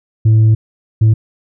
sine tone bursts at uneven times, 110 Hz, A2, in tune, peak -3 dBFS, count 2, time 0.25-0.55 / 1.01-1.14 s, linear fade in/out 10 ms, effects tanh soft clip ceiling -5 dBFS

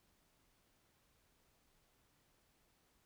silence, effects pink hiss -75 dBFS RMS until 3.05 s

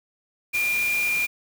sine tone in noise, 2400 Hz, D7, 37 cents sharp, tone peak -21 dBFS, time 0.53-1.27 s, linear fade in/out 20 ms, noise white, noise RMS -33 dBFS, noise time 0.53-1.27 s, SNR +9 dB, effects none

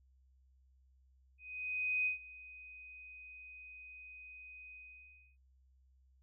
sine tone with ADSR envelope, 2503 Hz, D#7, 10 cents sharp, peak -30 dBFS, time 1.38-5.37 s, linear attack 680 ms, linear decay 120 ms, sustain -20 dB, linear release 630 ms, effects added 65 Hz sine -65 dBFS peak until 6.22 s

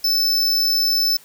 square tone, 5274 Hz, E8, in tune, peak -16 dBFS, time 0.04-1.17 s, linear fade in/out 5 ms, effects white hiss -48 dBFS RMS until 1.24 s

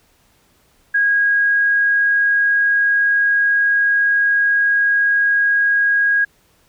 sine tone, 1641 Hz, G#6, 21 cents flat, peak -12 dBFS, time 0.94-6.25 s, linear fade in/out 10 ms, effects pink hiss -57 dBFS RMS until 6.68 s

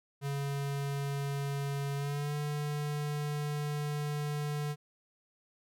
square tone with pitch glide, 140.4 to 147.64 Hz, C#3 to D3, +22 to +9 cents, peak -33 dBFS, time 0.21-4.76 s, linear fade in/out 50 ms, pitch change +87 cents, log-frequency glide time 1.96-2.35 s, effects none

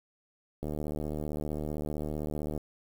click train, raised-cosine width 2 ms, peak -22 dBFS, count 148, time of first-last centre 0.63-2.577 s, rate 75.5 Hz, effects 8-bit

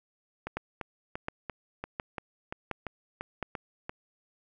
two click trains, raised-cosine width 0.5 ms, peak -17 / -20 dBFS, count 5 / 11, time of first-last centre 0.57-3.427 / 0.47-3.895 s, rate 1.4 / 2.92 Hz, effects none

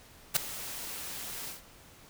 white noise with ADSR envelope, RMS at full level -22 dBFS, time 0.34-1.62 s, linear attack 25 ms, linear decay 4 ms, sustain -18 dB, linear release 140 ms, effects pink hiss -55 dBFS RMS until 2.09 s

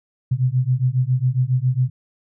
sine beating tone pair, 124 / 131.3 Hz, B2 / C3, +7 / +6 cents, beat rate 7.3 Hz, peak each -19 dBFS, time 0.31-1.9 s, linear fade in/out 10 ms, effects none

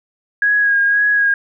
sine tone with vibrato, 1647 Hz, G#6, 15 cents flat, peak -11 dBFS, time 0.42-1.34 s, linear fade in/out 2 ms, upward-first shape sine, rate 1.9 Hz, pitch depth 26 cents each way, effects none

